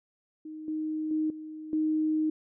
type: tone with level steps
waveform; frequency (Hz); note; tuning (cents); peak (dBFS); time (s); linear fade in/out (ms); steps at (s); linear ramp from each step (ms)
sine; 311.1; D#4; 0; -38 / -29 / -25 / -38 / -24; 0.45-2.3; 5; 0.68 / 1.11 / 1.3 / 1.73; 2
effects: none